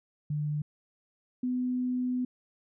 sine tone pair in turn, 149.1 / 250.8 Hz, D3 / B3, +27 / +27 cents, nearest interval major sixth, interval 900 cents, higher second, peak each -28 / -27 dBFS, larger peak second, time 0.3-0.62 / 1.43-2.25 s, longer second, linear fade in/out 5 ms, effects none

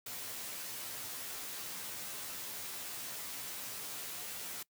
white noise with comb filter, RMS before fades -43 dBFS, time 0.06-4.63 s, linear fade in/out 5 ms, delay 13 ms, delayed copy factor -0.9, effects noise-tail reverb RT60 0.1 s tail -22 dB re dry + high-pass 80 Hz 12 dB/octave

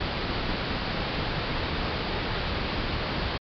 pink low-pass noise, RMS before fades -29 dBFS, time 0-3.38 s, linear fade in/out 10 ms, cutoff 4900 Hz, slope 96 dB/octave, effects MP3 96 kbps

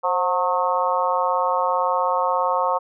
harmonic tone with a mistuned harmonic, 181.7 Hz, F#3, 31 cents flat, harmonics 3 / 4 / 5 / 6 / 7, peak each -24 / -26 / -23 / -23 / -29 dBFS, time 0.03-2.79 s, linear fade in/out 20 ms, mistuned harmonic 3, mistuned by -51 cents, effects none

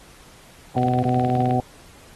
harmonic tone, 125.2 Hz, B2, 24 cents sharp, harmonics 1 / 2 / 3 / 4 / 5 / 6, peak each -22 / -23 / -29 / -31 / -30 / -22 dBFS, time 0.76-1.6 s, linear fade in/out 2 ms
click train, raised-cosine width 0.3 ms, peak -20 dBFS, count 15, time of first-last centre 0.78-1.509 s, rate 19.2 Hz
effects pink hiss -49 dBFS RMS until 2.15 s + AAC 32 kbps

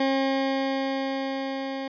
20% pulse tone with level ramp, 269.6 Hz, C#4, 48 cents flat, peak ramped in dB -16 to -25 dBFS, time 0-1.88 s, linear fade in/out 5 ms, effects resampled to 11025 Hz

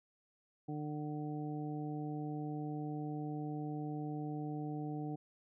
harmonic tone, 150 Hz, D3, 37 cents sharp, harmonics 1 / 2 / 3 / 4 / 5, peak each -41 / -41 / -49 / -58 / -48 dBFS, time 0.68-5.16 s, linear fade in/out 10 ms, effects none

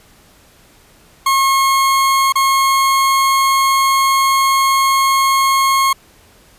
40% pulse tone with dropouts, 1083 Hz, C#6, 41 cents flat, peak -10 dBFS, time 1.26-5.93 s, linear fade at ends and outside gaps 5 ms, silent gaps 2.324-2.355 s, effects pink hiss -48 dBFS RMS until 6.58 s + resampled to 32000 Hz

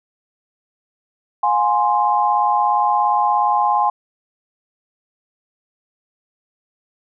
sine chord, F minor, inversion none, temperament equal with one note detuned, 713.5 / 830.6 / 1046.5 Hz, F5 / Ab5 / C6, +37 / 0 / 0 cents, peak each -22 / -16 / -18 dBFS, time 1.43-3.9 s, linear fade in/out 5 ms, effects none

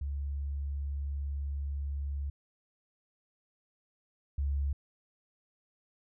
sine tone pair in turn, 70.5 / 70.18 Hz, C#2 / C#2, +30 / +22 cents, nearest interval unison, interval 8 cents, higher first, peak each -32 / -28 dBFS, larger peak second, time 0.01-2.3 / 4.38-4.73 s, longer first, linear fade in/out 5 ms, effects none

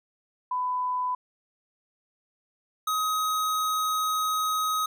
sine / square tone pair in turn, 1000 / 1263.3 Hz, B5 / D#6, +21 / +26 cents, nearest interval major third, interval 405 cents, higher second, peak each -25 dBFS, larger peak neither, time 0.51-1.15 / 2.87-4.86 s, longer second, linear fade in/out 5 ms, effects none

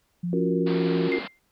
sine tone with pitch glide, 174.61 to 171.51 Hz, F3 to F3, 0 to -31 cents, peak -25 dBFS, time 0.23-1.09 s, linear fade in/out 10 ms, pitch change -31 cents, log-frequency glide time 0.53-0.94 s
sine chord, Gb major seventh, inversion second, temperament equal, 277.2 / 349.2 / 370 / 466.2 Hz, Db4 / F4 / Gb4 / Bb4, 0 / 0 / 0 / 0 cents, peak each -28 dBFS, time 0.33-1.19 s, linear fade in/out 2 ms
pink band-pass noise, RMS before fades -36 dBFS, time 0.66-1.28 s, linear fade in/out 10 ms, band 170 to 4700 Hz, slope 96 dB/octave
sine tone with exponential decay, 2096 Hz, C7, 2 cents sharp, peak -24 dBFS, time 1.12-1.39 s, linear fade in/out 0 ms, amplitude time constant 57 ms
effects pink hiss -69 dBFS RMS until 1.51 s

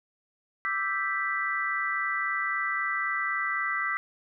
sine chord, E minor seventh, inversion third, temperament equal, 1174.7 / 1318.5 / 1568 / 1975.5 Hz, D6 / E6 / G6 / B6, 0 / 0 / 0 / 0 cents, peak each -34 / -33 / -34 / -29 dBFS, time 0.65-3.97 s, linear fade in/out 0 ms, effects none

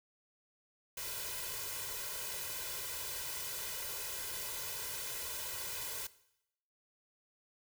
white noise with comb filter, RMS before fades -41 dBFS, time 0.97-6.07 s, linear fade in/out 5 ms, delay 2 ms, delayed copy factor +0.9, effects noise-tail reverb RT60 0.8 s tail -18 dB re dry

